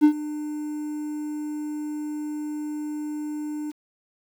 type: tone with ADSR envelope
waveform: triangle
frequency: 300 Hz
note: D4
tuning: 37 cents sharp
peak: -8 dBFS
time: 0.01-3.72 s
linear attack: 32 ms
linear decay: 84 ms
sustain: -18 dB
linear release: 21 ms
effects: 8-bit